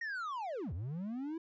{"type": "linear two-way sweep", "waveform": "triangle", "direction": "down then up", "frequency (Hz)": [1888, 74.4, 336.2], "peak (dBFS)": -35, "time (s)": [0.01, 1.38], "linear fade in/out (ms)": 5, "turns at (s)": 0.73, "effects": ["resampled to 16000 Hz"]}